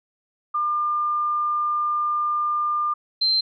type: tone pair in turn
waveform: sine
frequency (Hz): 1200 / 4123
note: D6 / C8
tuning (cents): +37 / -26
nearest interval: octave + major sixth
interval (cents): 2137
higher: second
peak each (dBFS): -20 / -17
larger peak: second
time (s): 0.54-2.94 / 3.21-3.41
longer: first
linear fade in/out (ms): 10
effects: none

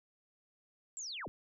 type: linear sweep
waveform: sine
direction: down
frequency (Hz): 7700 to 41.2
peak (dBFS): -40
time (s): 0.97-1.28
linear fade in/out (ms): 0
effects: none

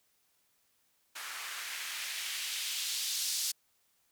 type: noise with band-pass filter sweep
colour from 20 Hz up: blue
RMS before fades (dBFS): -37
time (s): 1.15-3.52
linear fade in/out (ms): 10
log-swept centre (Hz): 1300 to 5200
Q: 1.3
effects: white hiss -73 dBFS RMS until 4.11 s

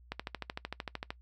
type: click train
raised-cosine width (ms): 0.3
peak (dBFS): -20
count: 14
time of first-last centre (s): 0.12-1.105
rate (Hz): 13.2
effects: noise-tail reverb RT60 0.1 s tail -21 dB re dry + added 60 Hz sine -55 dBFS peak until 1.21 s

